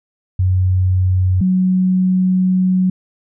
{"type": "tone pair in turn", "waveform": "sine", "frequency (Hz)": [92.5, 185.11], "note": ["F#2", "F#3"], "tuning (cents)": [0, 1], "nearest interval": "octave", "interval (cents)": 1201, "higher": "second", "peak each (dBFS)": -11, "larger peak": "neither", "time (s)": [[0.39, 1.41], [1.41, 2.9]], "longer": "second", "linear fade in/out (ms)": 5, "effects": []}